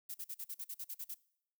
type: noise bursts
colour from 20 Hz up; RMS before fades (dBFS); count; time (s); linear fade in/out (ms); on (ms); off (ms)
violet; -43; 11; 0.09-1.145; 10; 55; 45
effects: noise-tail reverb RT60 0.7 s tail -22 dB re dry